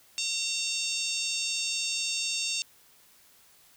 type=harmonic tone; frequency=912 Hz; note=A#5; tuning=38 cents flat; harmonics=3 / 4 / 5 / 6 / 7 / 8 / 9; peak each=-34 / -35 / -36 / -36 / -37 / -38 / -39 dBFS; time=0.18-2.62 s; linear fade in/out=0 ms; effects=white hiss -59 dBFS RMS until 3.76 s